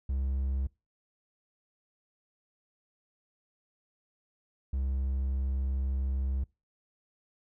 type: tone pair in turn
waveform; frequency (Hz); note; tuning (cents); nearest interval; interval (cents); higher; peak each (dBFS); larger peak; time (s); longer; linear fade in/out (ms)
triangle; 66.9 / 66.53; C2 / C2; +39 / +29; unison; 10; first; -26; neither; 0.09-0.67 / 4.73-6.44; second; 5
effects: noise-tail reverb RT60 0.3 s tail -26 dB re dry